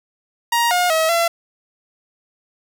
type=tone with pitch steps; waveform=sawtooth; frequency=941 / 715 / 641 / 677 Hz; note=A#5 / F5 / E5 / E5; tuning=+16 / +41 / -49 / +46 cents; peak=-11 dBFS; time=0.52-1.28 s; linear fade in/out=5 ms; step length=190 ms; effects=none